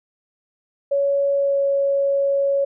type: tone with pitch glide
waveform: sine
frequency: 560 to 556.1 Hz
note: C#5 to C#5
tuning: +18 to +5 cents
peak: -16 dBFS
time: 0.91-2.65 s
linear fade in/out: 10 ms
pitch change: -13 cents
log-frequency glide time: 1.34-1.6 s
effects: none